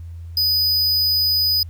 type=tone; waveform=square; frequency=4980 Hz; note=D#8; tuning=1 cent sharp; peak=-16 dBFS; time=0.37-1.63 s; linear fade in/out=2 ms; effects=added 84 Hz sine -31 dBFS peak until 1.69 s + pink hiss -60 dBFS RMS until 1.69 s